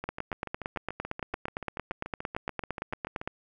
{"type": "two click trains", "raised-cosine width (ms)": 0.5, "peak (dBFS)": [-16, -21], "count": [29, 23], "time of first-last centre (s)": [[0.09, 3.275], [0.04, 3.215]], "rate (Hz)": [8.79, 6.93], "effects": []}